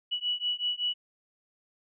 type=beating tone pair; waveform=sine; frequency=2940 / 2945.3 Hz; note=F#7 / F#7; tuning=-12 / -9 cents; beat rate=5.3 Hz; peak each=-31 dBFS; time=0.11-0.94 s; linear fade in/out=20 ms; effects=none